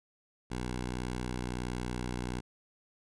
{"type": "tone with pitch glide", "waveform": "10% pulse", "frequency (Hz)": [61.74, 61.31], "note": ["B1", "B1"], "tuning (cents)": [0, -12], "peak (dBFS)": -26, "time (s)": [0.5, 2.41], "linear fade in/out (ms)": 20, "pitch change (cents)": -12, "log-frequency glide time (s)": [1.35, 1.54], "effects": ["resampled to 24000 Hz"]}